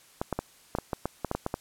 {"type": "clicks", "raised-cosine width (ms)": 1, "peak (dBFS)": -14, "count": 12, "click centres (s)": [0.215, 0.327, 0.39, 0.751, 0.786, 0.932, 1.056, 1.247, 1.314, 1.35, 1.464, 1.541], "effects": ["white hiss -57 dBFS RMS until 1.6 s", "low-pass 12000 Hz 12 dB/octave"]}